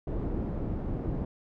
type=low-pass noise; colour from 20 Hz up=pink; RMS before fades=-32 dBFS; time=0.07-1.25 s; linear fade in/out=5 ms; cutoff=440 Hz; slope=12 dB/octave; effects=none